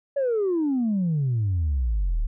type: exponential sweep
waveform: sine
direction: down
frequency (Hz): 575 to 34.64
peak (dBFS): -19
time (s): 0.16-2.27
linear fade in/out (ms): 10
effects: tanh soft clip ceiling -18 dBFS